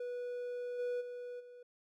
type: tone with level steps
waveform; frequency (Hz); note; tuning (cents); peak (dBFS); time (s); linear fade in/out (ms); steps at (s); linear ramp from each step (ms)
triangle; 489.7; B4; -15; -36 / -32 / -40 / -49; 0-1.63; 5; 0.78 / 1 / 1.39; 20
effects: none